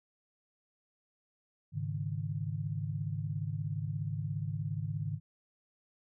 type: chord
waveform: sine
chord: Ab suspended fourth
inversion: none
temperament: equal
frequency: 103.83 / 138.59 / 155.56 Hz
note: Ab2 / Db3 / Eb3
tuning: 0 / 0 / 0 cents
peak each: -37 / -38 / -37 dBFS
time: 1.72-5.2 s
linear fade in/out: 50 ms
effects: none